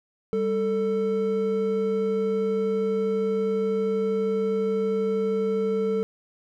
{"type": "tone pair together", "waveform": "triangle", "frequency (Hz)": [197.29, 443.8], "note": ["G3", "A4"], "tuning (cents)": [11, 15], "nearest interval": "octave + major second", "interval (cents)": 1404, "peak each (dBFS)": [-26, -21], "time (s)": [0.33, 6.03], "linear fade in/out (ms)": 0, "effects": []}